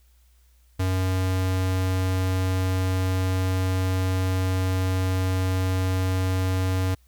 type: tone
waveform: square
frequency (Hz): 93.3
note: F#2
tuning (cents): +15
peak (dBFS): -22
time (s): 0.79-6.95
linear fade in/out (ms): 10
effects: added 60 Hz sine -55 dBFS peak until 7.07 s + white hiss -66 dBFS RMS until 7.07 s